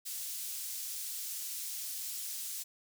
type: high-pass noise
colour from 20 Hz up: pink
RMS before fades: -40 dBFS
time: 0.05-2.64 s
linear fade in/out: 20 ms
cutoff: 6300 Hz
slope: 12 dB/octave
effects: none